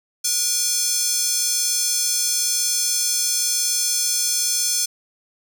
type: tone with high-pass filter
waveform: square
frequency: 480.5 Hz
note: B4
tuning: 48 cents flat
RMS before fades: -21 dBFS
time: 0.24-4.86 s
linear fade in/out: 10 ms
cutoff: 6000 Hz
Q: 2.2
effects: none